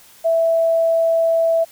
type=tone; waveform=sine; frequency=659.3 Hz; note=E5; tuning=in tune; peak=-13 dBFS; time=0.24-1.65 s; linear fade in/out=20 ms; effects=white hiss -47 dBFS RMS until 1.71 s